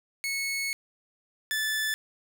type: tone pair in turn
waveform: sawtooth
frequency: 2200 / 1746.1 Hz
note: C#7 / A6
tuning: -14 / -14 cents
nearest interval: major third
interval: 400 cents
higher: first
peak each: -25 / -23 dBFS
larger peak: second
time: 0.24-0.73 / 1.51-1.94 s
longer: first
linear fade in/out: 0 ms
effects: none